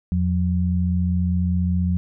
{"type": "tone pair together", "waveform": "sine", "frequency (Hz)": [84.9, 179.74], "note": ["F2", "F#3"], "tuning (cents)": [-48, -50], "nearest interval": "octave + minor second", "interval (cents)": 1298, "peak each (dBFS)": [-20, -21], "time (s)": [0.12, 1.97], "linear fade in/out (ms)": 0, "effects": []}